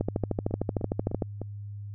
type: two click trains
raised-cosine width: 2 ms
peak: -21 / -13 dBFS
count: 4 / 17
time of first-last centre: 0.51-1.416 / 0.01-1.222 s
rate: 3.31 / 13.2 Hz
effects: added 102 Hz sine -36 dBFS peak until 1.94 s